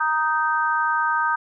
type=chord; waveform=sine; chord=Eb major; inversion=second; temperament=just; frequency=933.4 / 1244.5 / 1555.6 Hz; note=Bb5 / Eb6 / G6; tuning=+2 / 0 / -14 cents; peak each=-23 dBFS; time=0-1.36 s; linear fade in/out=10 ms; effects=none